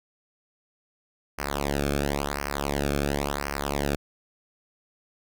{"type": "tone with flanger", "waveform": "sawtooth", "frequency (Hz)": 71.1, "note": "C#2", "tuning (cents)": 45, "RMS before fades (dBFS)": -28, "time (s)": [1.38, 3.96], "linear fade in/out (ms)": 10, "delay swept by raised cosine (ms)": [0.27, 1.04], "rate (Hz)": 0.95, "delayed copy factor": -0.9, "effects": []}